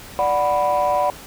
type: chord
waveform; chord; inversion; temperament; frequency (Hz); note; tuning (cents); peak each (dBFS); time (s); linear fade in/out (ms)
sine; B minor; first; equal; 587.3 / 740 / 987.8; D5 / F#5 / B5; 0 / 0 / 0; -19; 0.19-1.1; 0
effects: tanh soft clip ceiling -11 dBFS + pink hiss -39 dBFS RMS until 1.26 s